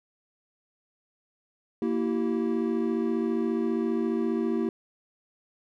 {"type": "chord", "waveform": "triangle", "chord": "E diminished", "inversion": "second", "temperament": "equal with one note detuned", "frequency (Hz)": [233.1, 329.6, 384.4], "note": ["Bb3", "E4", "G4"], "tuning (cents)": [0, 0, -34], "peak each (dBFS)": [-26, -27, -28], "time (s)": [1.82, 4.69], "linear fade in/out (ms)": 2, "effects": []}